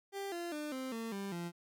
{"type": "tone with pitch steps", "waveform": "30% pulse", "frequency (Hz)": [395.5, 344.3, 299.7, 260.9, 227.2, 197.75, 172.15], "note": ["G4", "F4", "D4", "C4", "A#3", "G3", "F3"], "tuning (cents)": [15, -25, 35, -5, -44, 15, -25], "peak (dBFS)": -36, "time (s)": [0.12, 1.52], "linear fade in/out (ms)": 50, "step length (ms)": 200, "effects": []}